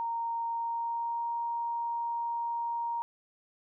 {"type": "tone with pitch glide", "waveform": "sine", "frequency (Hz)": [927, 936.1], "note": ["A#5", "A#5"], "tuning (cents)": [-10, 7], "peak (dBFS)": -30, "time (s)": [0, 3.02], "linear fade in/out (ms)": 0, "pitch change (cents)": 17, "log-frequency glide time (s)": [0.51, 1.29], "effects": []}